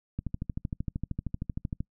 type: click train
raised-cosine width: 5 ms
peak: -19 dBFS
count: 22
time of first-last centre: 0.19-1.805 s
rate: 13 Hz
effects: noise-tail reverb RT60 0.1 s tail -26 dB re dry